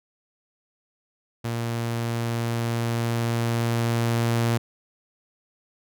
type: tone with level ramp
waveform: sawtooth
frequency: 116.7 Hz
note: A#2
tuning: 2 cents sharp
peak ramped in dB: -22 to -16 dBFS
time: 1.44-4.58 s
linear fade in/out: 10 ms
effects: none